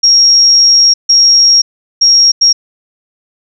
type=tone bursts at uneven times; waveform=sine; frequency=5588 Hz; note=F8; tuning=in tune; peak=-3 dBFS; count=4; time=0.03-0.94 / 1.09-1.62 / 2.01-2.32 / 2.41-2.53 s; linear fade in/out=10 ms; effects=none